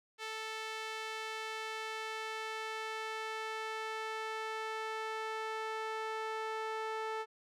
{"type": "tone with band-pass filter sweep", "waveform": "sawtooth", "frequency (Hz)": 440, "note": "A4", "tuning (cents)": 0, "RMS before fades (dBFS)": -40, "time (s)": [0.18, 7.26], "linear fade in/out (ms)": 50, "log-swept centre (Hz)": [2700, 1100], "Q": 0.78, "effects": []}